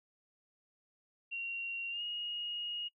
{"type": "tone with pitch glide", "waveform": "sine", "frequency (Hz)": [2753, 2873], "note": ["F7", "F7"], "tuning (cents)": [-25, 48], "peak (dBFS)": -36, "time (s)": [1.31, 2.89], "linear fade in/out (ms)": 20, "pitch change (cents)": 73, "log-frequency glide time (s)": [1.9, 2.02], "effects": ["noise-tail reverb RT60 0.1 s tail -24 dB re dry"]}